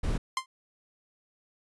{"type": "noise", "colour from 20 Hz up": "brown", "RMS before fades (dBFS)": -28, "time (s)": [0.03, 0.18], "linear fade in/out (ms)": 10}
{"type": "tone with exponential decay", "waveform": "sawtooth", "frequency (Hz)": 1046.5, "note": "C6", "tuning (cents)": 0, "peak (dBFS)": -20, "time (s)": [0.37, 0.46], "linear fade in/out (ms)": 2, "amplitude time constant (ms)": 19}
{"effects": ["resampled to 24000 Hz"]}